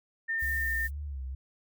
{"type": "tone", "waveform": "sine", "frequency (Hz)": 1811, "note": "A6", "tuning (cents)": 49, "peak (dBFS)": -28, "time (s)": [0.28, 0.88], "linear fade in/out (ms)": 20}
{"type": "noise", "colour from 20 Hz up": "violet", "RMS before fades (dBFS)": -44, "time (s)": [0.38, 0.91], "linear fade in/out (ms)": 50}
{"type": "tone with vibrato", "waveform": "sine", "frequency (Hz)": 69.2, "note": "C#2", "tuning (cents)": -2, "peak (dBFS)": -34, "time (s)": [0.42, 1.35], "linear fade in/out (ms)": 5, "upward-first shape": "sine", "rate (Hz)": 2.1, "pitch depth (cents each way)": 110}
{"effects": []}